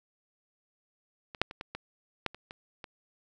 clicks, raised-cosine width 0.3 ms, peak -26 / -8 / -26 / -22 / -21 / -13 / -29 / -26 / -25 dBFS, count 9, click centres 1.348 / 1.416 / 1.511 / 1.611 / 1.75 / 2.263 / 2.346 / 2.509 / 2.842 s, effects none

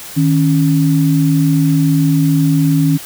sine tone pair together, 156.7 / 276.8 Hz, D#3 / C#4, +13 / -2 cents, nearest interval minor seventh, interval 985 cents, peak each -11 / -13 dBFS, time 0.16-2.98 s, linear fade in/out 20 ms, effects white hiss -31 dBFS RMS until 3.05 s

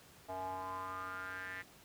square tone with band-pass filter sweep, 93.4 Hz, F#2, 17 cents sharp, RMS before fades -43 dBFS, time 0.28-1.63 s, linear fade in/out 20 ms, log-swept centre 740 to 1900 Hz, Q 6.3, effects pink hiss -60 dBFS RMS until 1.84 s + high-pass 60 Hz 12 dB/octave

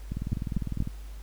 two click trains, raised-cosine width 5 ms, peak -15 / -19 dBFS, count 3 / 16, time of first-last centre 0.33-0.804 / 0.12-0.874 s, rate 4.22 / 19.9 Hz, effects added 50 Hz sine -38 dBFS peak until 1.22 s + pink hiss -55 dBFS RMS until 1.22 s

